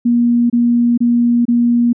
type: tone bursts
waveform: sine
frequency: 238.3 Hz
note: A#3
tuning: 38 cents sharp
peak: -9 dBFS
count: 4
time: 0.05-1.931 s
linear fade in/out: 10 ms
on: 450 ms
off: 27 ms
effects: none